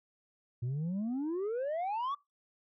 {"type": "exponential sweep", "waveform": "sine", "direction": "up", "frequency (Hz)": [116.54, 1174.7], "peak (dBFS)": -29, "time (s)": [0.62, 2.15], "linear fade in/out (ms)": 10, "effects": ["noise-tail reverb RT60 0.2 s tail -22 dB re dry", "tanh soft clip ceiling -31 dBFS"]}